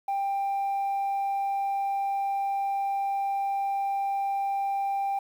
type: tone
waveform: sine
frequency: 791 Hz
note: G5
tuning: 15 cents sharp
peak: -23 dBFS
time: 0.08-5.19 s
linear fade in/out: 5 ms
effects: tanh soft clip ceiling -24 dBFS + 9-bit